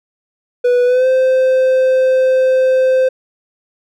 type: tone with pitch glide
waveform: triangle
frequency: 491.4 to 518.8 Hz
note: B4 to C5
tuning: -9 to -15 cents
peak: -7 dBFS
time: 0.64-3.09 s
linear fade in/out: 10 ms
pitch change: +94 cents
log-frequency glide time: 0.85-1.07 s
effects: none